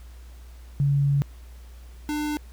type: tone pair in turn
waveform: sine / square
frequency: 141.1 / 299 Hz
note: C#3 / D4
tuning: +31 / +31 cents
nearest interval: octave + minor second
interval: 1300 cents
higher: second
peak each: -18 / -26 dBFS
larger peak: first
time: 0.8-1.22 / 2.09-2.37 s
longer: first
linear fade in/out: 0 ms
effects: added 60 Hz sine -41 dBFS peak until 2.52 s + pink hiss -56 dBFS RMS until 2.52 s